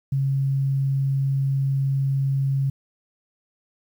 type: tone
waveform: sine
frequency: 136.5 Hz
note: C#3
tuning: 26 cents flat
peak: -19 dBFS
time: 0.12-2.7 s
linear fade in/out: 5 ms
effects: 9-bit